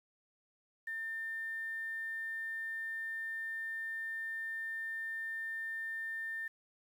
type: tone with quantisation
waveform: sine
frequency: 1800 Hz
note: A6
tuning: 39 cents sharp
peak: -37 dBFS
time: 0.87-6.48 s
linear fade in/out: 5 ms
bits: 10
effects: none